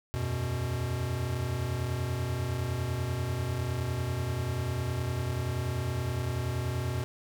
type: chord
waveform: square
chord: E suspended second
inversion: none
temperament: equal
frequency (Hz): 82.41 / 92.5 / 123.47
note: E2 / F#2 / B2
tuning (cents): 0 / 0 / 0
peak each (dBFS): -38 / -36 / -32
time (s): 0.14-7.04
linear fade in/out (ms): 0
effects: none